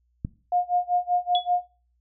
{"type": "click", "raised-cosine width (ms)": 5, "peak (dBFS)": -15, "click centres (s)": 0.249}
{"type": "tone with tremolo", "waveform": "sine", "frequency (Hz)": 713, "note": "F5", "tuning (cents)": 36, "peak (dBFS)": -18, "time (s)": [0.52, 1.62], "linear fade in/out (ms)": 2, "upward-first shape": "sine", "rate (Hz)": 5.2, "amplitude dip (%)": 100}
{"type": "tone with exponential decay", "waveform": "sine", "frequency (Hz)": 3392, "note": "G#7", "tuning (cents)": 36, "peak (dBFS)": -20, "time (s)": [1.35, 1.49], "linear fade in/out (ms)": 1, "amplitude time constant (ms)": 30}
{"effects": ["noise-tail reverb RT60 0.4 s tail -20 dB re dry", "added 60 Hz sine -65 dBFS peak until 2 s"]}